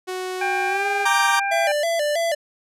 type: tone with pitch glide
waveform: sawtooth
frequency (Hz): 369.8 to 408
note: F#4 to G#4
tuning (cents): -1 to -31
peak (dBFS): -22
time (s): 0.07-1.06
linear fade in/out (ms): 20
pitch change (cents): +170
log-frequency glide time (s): 0.68-0.86
type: harmonic tone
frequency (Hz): 795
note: G5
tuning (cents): +24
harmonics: 1 / 2 / 3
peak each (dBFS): -23 / -26 / -27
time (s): 0.41-1.72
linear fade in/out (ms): 5
type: chord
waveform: 40% pulse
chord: G minor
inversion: first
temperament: equal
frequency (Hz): 932.3 / 1174.7 / 1568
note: Bb5 / D6 / G6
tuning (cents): 0 / 0 / 0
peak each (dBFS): -21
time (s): 1.05-1.4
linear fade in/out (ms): 10
type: tone with vibrato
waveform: square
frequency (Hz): 630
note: D#5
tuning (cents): +21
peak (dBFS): -20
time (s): 1.51-2.35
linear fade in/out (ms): 10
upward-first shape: square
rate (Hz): 3.1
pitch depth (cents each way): 110
effects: low-pass 12000 Hz 12 dB/octave